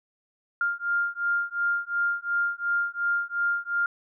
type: beating tone pair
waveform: sine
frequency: 1400 / 1402.8 Hz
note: F6 / F6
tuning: +4 / +7 cents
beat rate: 2.8 Hz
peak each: -27 dBFS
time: 0.61-3.86 s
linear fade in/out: 2 ms
effects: none